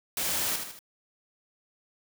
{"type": "noise with echo", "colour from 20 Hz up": "white", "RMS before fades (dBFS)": -30, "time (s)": [0.17, 0.56], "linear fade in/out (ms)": 2, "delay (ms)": 77, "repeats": 3, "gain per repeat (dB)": -6, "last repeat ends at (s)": 0.791, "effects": []}